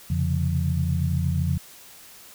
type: tone cluster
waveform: sine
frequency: 86.3 / 130.9 / 139.4 / 172 Hz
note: F2 / C3 / C#3 / F3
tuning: -20 / +1 / +10 / -26 cents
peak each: -24 / -32 / -26 / -27 dBFS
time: 0.1-1.58 s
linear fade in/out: 5 ms
effects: white hiss -47 dBFS RMS until 2.34 s